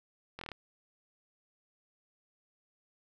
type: slowing click train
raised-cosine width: 0.3 ms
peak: -26 dBFS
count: 6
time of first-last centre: 0.39-0.517 s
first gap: 23 ms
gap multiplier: 1.05
effects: none